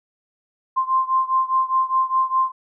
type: beating tone pair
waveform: sine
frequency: 1046 / 1050.9 Hz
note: C6 / C6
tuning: -1 / +7 cents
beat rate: 4.9 Hz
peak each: -19 / -21 dBFS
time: 0.76-2.52 s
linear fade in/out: 20 ms
effects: none